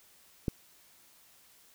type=click; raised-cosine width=3 ms; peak=-16 dBFS; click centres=0.482 s; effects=white hiss -61 dBFS RMS until 1.74 s